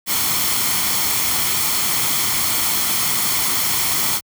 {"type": "noise with comb filter", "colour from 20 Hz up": "white", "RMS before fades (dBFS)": -19, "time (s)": [0.06, 4.21], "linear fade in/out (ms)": 50, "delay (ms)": 0.92, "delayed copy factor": 0.5, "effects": ["high-pass 60 Hz 12 dB/octave"]}